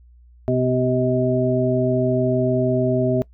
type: harmonic tone with a mistuned harmonic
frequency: 126.5 Hz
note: B2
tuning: 42 cents sharp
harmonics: 1 / 2 / 3 / 5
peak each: -22 / -22 / -22 / -22 dBFS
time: 0.48-3.22 s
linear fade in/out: 0 ms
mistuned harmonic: 3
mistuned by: +29 cents
effects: noise-tail reverb RT60 0.1 s tail -22 dB re dry + added 60 Hz sine -46 dBFS peak until 3.33 s